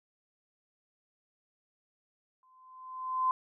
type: tone with exponential growth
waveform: sine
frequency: 1031 Hz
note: C6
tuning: 26 cents flat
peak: -23 dBFS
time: 2.43-3.31 s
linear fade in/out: 1 ms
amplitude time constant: 190 ms
effects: none